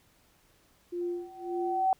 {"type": "tone with tremolo", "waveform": "sine", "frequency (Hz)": 350, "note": "F4", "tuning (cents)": 4, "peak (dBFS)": -29, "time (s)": [0.92, 1.87], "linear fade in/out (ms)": 10, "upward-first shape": "sine", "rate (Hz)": 1.8, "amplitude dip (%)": 95}
{"type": "tone with exponential growth", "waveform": "sine", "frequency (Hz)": 760, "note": "F#5", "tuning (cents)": 46, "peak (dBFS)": -20, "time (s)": [1.01, 1.93], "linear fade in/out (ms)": 1, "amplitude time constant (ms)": 200}
{"effects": ["pink hiss -65 dBFS RMS until 1.99 s"]}